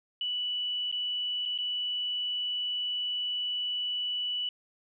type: tone with dropouts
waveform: sine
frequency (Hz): 2960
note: F#7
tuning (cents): 0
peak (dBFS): -29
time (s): 0.21-4.49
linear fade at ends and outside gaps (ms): 2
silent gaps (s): 0.915-0.925 / 1.454-1.458 / 1.578-1.586
effects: none